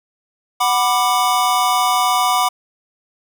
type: chord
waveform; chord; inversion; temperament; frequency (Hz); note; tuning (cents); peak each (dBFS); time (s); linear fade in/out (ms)
square; B minor; second; just; 740.8 / 987.8 / 1185.3; F#5 / B5 / D6; +2 / 0 / +16; -19; 0.6-2.49; 10
effects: none